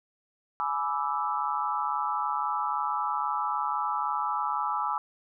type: chord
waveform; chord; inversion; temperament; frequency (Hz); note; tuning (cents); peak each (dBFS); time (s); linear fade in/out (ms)
sine; E dominant seventh; first; equal with one note detuned; 841.7 / 987.8 / 1174.7 / 1318.5; G#5 / B5 / D6 / E6; +23 / 0 / 0 / 0; -32; 0.6-4.98; 0
effects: none